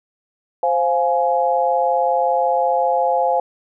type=chord; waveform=sine; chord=F minor; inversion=second; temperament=just; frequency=523.8 / 698.5 / 838.1 Hz; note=C5 / F5 / Ab5; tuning=+2 / 0 / +16 cents; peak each=-19 dBFS; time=0.63-3.4 s; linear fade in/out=2 ms; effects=none